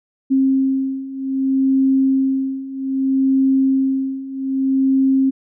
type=beating tone pair; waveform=sine; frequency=266.8 / 267.43 Hz; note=C4 / C4; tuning=+34 / +38 cents; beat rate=0.63 Hz; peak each=-19 / -16 dBFS; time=0.3-5.31 s; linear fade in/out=20 ms; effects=none